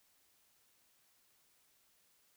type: silence
effects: white hiss -72 dBFS RMS until 2.36 s